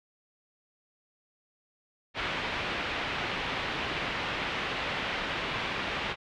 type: low-pass noise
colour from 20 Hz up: white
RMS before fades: -33 dBFS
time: 2.14-6.16 s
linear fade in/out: 50 ms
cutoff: 3100 Hz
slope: 24 dB/octave
effects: none